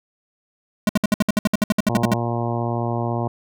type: tone bursts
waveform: square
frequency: 210.1 Hz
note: G#3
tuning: 20 cents sharp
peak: -14 dBFS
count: 16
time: 0.87-2.137 s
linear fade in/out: 2 ms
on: 22 ms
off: 61 ms
type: harmonic tone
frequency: 118 Hz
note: A#2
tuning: 22 cents sharp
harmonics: 1 / 2 / 3 / 4 / 5 / 6 / 7 / 8 / 9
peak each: -24 / -28 / -29 / -34 / -31 / -30 / -33 / -33 / -36 dBFS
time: 1.89-3.28 s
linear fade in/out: 5 ms
effects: none